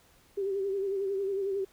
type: tone with vibrato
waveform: sine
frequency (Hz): 392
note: G4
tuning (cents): 0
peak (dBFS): -28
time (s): 0.37-1.65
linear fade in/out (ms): 10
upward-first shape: sine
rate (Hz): 11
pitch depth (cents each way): 51
effects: pink hiss -62 dBFS RMS until 1.72 s